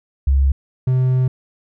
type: tone pair in turn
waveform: sine / triangle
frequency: 68.1 / 128.56 Hz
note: C#2 / C3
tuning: -30 / -30 cents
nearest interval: major seventh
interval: 1100 cents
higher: second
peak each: -11 dBFS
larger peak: neither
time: 0.27-0.52 / 0.87-1.28 s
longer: second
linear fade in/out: 5 ms
effects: none